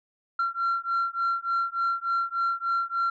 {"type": "beating tone pair", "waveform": "sine", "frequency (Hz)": [1366, 1369.4], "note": ["F6", "F6"], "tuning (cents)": [-39, -34], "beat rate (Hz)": 3.4, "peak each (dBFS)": [-26, -26], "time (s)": [0.39, 3.1], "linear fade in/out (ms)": 5, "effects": ["tanh soft clip ceiling -20 dBFS"]}